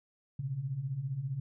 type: beating tone pair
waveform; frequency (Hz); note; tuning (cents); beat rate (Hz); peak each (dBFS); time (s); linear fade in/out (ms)
sine; 123.1 / 138.1; B2 / C#3; -5 / -6; 15; -39 / -34; 0.39-1.4; 5
effects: none